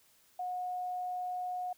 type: tone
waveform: sine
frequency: 726 Hz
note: F#5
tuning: 33 cents flat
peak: -34 dBFS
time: 0.39-1.73 s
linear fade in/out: 5 ms
effects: white hiss -66 dBFS RMS until 1.77 s